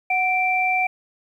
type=tone pair together; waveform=sine; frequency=740 / 2348 Hz; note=F#5 / D7; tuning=0 / -1 cents; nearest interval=octave + minor sixth; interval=1999 cents; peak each=-21 / -20 dBFS; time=0.1-0.87 s; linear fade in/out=5 ms; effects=9-bit